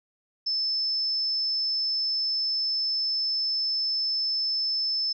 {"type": "tone", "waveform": "sine", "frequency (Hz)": 5260, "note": "E8", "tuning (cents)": -5, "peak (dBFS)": -24, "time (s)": [0.46, 5.13], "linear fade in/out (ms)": 10, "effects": []}